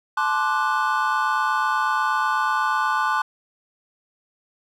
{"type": "chord", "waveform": "triangle", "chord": "D dominant seventh", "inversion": "second", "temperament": "equal with one note detuned", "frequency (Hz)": [867.9, 1046.5, 1174.7, 1480], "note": ["A5", "C6", "D6", "F#6"], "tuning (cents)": [-24, 0, 0, 0], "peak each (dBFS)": -23, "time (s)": [0.17, 3.22], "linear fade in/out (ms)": 5, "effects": []}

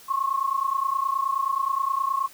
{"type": "tone pair together", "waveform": "sine", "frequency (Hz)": [1070.5, 1100], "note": ["C6", "C#6"], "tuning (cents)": [39, -14], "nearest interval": "unison", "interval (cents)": 47, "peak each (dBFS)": -25, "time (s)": [0.08, 2.28], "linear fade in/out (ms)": 20, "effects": ["white hiss -49 dBFS RMS until 2.33 s"]}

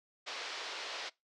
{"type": "band-pass noise", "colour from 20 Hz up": "white", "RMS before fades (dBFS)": -42, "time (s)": [0.26, 1.1], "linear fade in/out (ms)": 20, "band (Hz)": [400, 4900], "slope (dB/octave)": 24, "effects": ["noise-tail reverb RT60 0.2 s tail -22 dB re dry", "low-pass 8000 Hz 12 dB/octave"]}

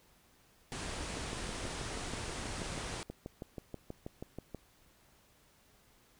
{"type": "low-pass noise", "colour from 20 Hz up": "pink", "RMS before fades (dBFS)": -41, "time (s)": [0.72, 3.03], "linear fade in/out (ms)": 0, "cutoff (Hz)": 9900, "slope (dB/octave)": 96}
{"type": "click train", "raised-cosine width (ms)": 2, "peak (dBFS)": -28, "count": 23, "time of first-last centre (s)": [1.01, 4.547], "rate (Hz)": 6.22}
{"effects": ["pink hiss -66 dBFS RMS until 6.19 s"]}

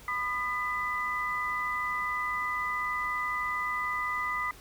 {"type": "tone cluster", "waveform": "sine", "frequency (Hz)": [998, 1222, 1994], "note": ["B5", "D#6", "B6"], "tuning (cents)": [18, -32, 16], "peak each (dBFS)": [-37, -32, -32], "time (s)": [0.08, 4.51], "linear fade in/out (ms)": 2, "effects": ["added 50 Hz sine -54 dBFS peak until 4.6 s", "pink hiss -52 dBFS RMS until 4.6 s"]}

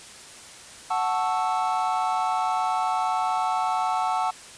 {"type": "chord", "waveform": "triangle", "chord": "F# minor seventh", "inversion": "none", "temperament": "equal", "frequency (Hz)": [740, 880, 1108.7, 1318.5], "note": ["F#5", "A5", "C#6", "E6"], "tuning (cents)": [0, 0, 0, 0], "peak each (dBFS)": [-24, -25, -29, -28], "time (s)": [0.9, 4.31], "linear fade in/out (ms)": 10, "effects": ["white hiss -44 dBFS RMS until 4.57 s", "resampled to 22050 Hz"]}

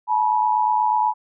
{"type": "tone pair together", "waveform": "sine", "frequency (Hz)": [860.8, 969], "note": ["A5", "B5"], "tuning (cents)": [-38, -33], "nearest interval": "major second", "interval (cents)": 205, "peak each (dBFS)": -19, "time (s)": [0.07, 1.14], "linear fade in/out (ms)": 50, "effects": []}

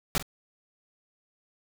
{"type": "noise with echo", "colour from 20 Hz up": "pink", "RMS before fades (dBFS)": -26, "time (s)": [0.15, 0.18], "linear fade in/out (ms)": 0, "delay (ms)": 46, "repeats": 1, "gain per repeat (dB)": -14, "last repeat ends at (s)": 0.226, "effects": []}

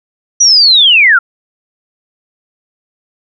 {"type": "linear sweep", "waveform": "sine", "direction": "down", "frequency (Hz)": [5920, 1328], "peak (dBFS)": -3, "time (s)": [0.4, 1.19], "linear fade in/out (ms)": 10, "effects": []}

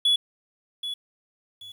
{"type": "tone with echo", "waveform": "triangle", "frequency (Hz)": 3400, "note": "G#7", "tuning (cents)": 40, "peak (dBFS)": -16, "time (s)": [0.05, 0.16], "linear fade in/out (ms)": 5, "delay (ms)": 780, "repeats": 2, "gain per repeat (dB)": -11, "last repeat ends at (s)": 1.72, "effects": ["9-bit"]}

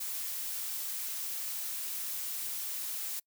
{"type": "noise", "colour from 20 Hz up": "blue", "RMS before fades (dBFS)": -37, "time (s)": [0, 3.2], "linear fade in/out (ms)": 10, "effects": ["noise-tail reverb RT60 0.1 s tail -26 dB re dry"]}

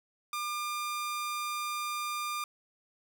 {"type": "tone", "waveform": "sawtooth", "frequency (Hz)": 1200, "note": "D6", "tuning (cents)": 37, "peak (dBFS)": -29, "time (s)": [0.33, 2.44], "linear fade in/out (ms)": 2, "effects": []}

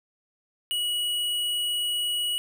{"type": "tone with tanh clipping", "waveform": "sine", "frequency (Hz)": 2918, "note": "F#7", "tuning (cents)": -25, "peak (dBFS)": -26, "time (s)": [0.71, 2.38], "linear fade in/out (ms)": 0, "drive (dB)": 17, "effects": []}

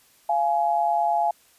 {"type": "tone pair together", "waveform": "sine", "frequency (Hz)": [690.5, 840], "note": ["F5", "G#5"], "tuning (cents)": [-20, 19], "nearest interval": "minor third", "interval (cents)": 339, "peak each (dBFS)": -22, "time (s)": [0.29, 1.31], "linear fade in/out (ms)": 5, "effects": ["white hiss -58 dBFS RMS until 1.58 s", "resampled to 32000 Hz"]}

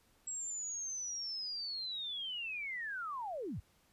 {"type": "linear sweep", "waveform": "sine", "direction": "down", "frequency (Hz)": [7710, 57.8], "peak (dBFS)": -38, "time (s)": [0.27, 3.6], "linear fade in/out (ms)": 5, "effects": ["pink hiss -70 dBFS RMS until 3.92 s", "resampled to 32000 Hz"]}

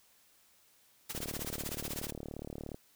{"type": "noise with tremolo", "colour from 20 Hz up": "white", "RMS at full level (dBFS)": -38, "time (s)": [1.09, 2.11], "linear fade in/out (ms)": 10, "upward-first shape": "sine", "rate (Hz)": 16, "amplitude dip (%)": 85}
{"type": "click train", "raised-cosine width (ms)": 2, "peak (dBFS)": -28, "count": 60, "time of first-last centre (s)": [1.15, 2.745], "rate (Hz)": 37}
{"effects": ["white hiss -66 dBFS RMS until 2.95 s"]}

